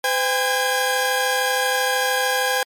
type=tone cluster; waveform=sawtooth; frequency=510 / 802 / 1637 Hz; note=C5 / G5 / G#6; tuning=-44 / +39 / -25 cents; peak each=-19 dBFS; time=0.04-2.63 s; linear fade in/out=2 ms; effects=MP3 64 kbps